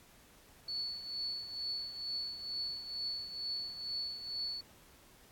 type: tone with tremolo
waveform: sine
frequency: 4435 Hz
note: C#8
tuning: in tune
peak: -34 dBFS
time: 0.68-4.61 s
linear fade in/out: 5 ms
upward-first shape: triangle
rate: 2.2 Hz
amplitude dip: 70%
effects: pink hiss -61 dBFS RMS until 5.31 s + AAC 64 kbps